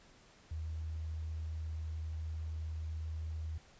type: tone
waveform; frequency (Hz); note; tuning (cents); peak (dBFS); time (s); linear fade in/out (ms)
sine; 79.3; D#2; +33; -37; 0.51-3.58; 5
effects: pink hiss -62 dBFS RMS until 3.79 s + resampled to 16000 Hz